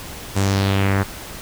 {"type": "tone with low-pass filter sweep", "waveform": "sawtooth", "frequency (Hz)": 98, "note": "G2", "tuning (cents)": 0, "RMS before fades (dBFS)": -18, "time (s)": [0.35, 1.04], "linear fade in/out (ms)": 20, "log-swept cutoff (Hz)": [9000, 1500], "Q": 2.3, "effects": ["pink hiss -34 dBFS RMS until 1.41 s"]}